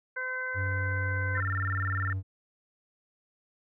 harmonic tone, 512 Hz, C5, 38 cents flat, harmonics 1 / 2 / 3 / 4, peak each -41 / -42 / -32 / -40 dBFS, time 0.16-1.41 s, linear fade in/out 10 ms
triangle tone, 95.3 Hz, G2, 48 cents flat, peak -27 dBFS, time 0.54-2.23 s, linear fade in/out 50 ms
sine tone with vibrato, 1568 Hz, G6, in tune, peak -31 dBFS, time 1.35-2.13 s, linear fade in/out 2 ms, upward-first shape square, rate 20 Hz, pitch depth 240 cents each way
effects none

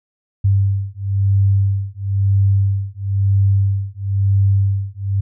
sine beating tone pair, 98 / 99 Hz, G2 / G2, 0 / +18 cents, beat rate 1 Hz, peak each -16 dBFS, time 0.44-5.21 s, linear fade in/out 10 ms, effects none

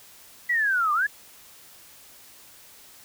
sine linear two-way sweep, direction down then up, 1978 to 1165 to 1747 Hz, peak -20 dBFS, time 0.49-1.07 s, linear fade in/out 10 ms, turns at 0.93 s, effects white hiss -50 dBFS RMS until 3.04 s

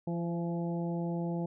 harmonic tone with a mistuned harmonic, 170.1 Hz, F3, 45 cents flat, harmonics 1 / 2 / 3 / 4 / 5, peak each -32 / -38 / -42 / -44 / -46 dBFS, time 0.07-1.46 s, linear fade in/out 5 ms, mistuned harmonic 3, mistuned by +18 cents, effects none

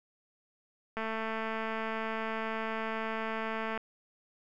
click train, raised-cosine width 0.5 ms, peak -21 dBFS, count 624, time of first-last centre 0.97-3.776 s, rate 222 Hz, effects none

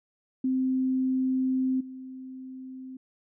sine tone with level steps, 260 Hz, C4, 11 cents flat, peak -23 / -38 dBFS, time 0.44-2.97 s, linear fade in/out 5 ms, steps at 1.8 s, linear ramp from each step 10 ms, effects none

